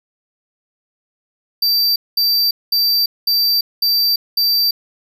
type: tone bursts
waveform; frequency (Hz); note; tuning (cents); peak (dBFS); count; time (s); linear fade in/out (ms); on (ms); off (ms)
square; 4668; D8; -11; -13; 6; 1.62-4.71; 5; 340; 210
effects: none